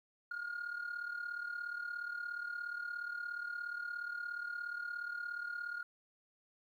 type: tone with amplitude modulation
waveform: sine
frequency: 1422 Hz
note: F6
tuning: 31 cents sharp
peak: -34 dBFS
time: 0.31-5.83 s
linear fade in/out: 5 ms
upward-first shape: sine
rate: 37 Hz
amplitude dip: 75%
effects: tanh soft clip ceiling -35 dBFS + 12-bit